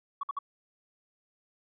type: tone bursts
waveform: sine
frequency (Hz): 1124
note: C#6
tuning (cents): +24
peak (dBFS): -29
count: 3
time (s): 0.21-0.389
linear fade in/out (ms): 5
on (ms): 23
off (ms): 55
effects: tanh soft clip ceiling -25 dBFS